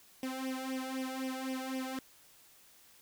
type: tone with flanger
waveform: sawtooth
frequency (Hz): 261.6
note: C4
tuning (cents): 0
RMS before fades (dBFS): -38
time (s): 0.23-1.99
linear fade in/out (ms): 2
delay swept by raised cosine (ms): 0.35 to 1.45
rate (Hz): 3.9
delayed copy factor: +0.95
effects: white hiss -61 dBFS RMS until 3.01 s